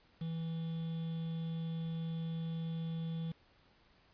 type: tone with quantisation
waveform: triangle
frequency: 163.9 Hz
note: E3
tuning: 10 cents flat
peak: -34 dBFS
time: 0.21-3.32 s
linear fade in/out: 5 ms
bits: 9
effects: pink hiss -67 dBFS RMS until 4.13 s + resampled to 11025 Hz